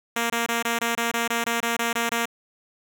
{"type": "tone bursts", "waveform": "5% pulse", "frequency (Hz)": 233.1, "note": "A#3", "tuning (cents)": 0, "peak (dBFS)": -11, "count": 13, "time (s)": [0.16, 2.256], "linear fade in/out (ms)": 5, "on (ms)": 140, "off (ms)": 23, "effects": []}